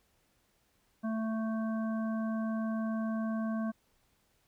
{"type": "harmonic tone", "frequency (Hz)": 221.6, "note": "A3", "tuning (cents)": 13, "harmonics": [1, 3, 5, 7], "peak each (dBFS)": [-31, -41, -45, -48], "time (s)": [1.03, 3.72], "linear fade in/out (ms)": 20, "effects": ["pink hiss -72 dBFS RMS until 4.47 s"]}